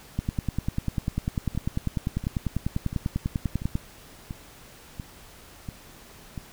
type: two click trains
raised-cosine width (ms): 5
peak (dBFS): -13 / -21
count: 37 / 8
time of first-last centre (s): 0.19-3.754 / 1.55-6.378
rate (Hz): 10.1 / 1.45
effects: pink hiss -49 dBFS RMS until 6.52 s